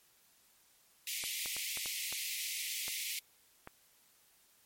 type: high-pass noise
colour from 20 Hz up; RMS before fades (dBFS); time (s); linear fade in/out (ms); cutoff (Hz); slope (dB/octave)
pink; -39; 1.07-3.19; 2; 2000; 96
type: clicks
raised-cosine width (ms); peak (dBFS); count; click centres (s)
0.5; -30; 8; 1.239 / 1.459 / 1.566 / 1.773 / 1.859 / 2.126 / 2.881 / 3.674
effects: white hiss -67 dBFS RMS until 4.65 s + MP3 64 kbps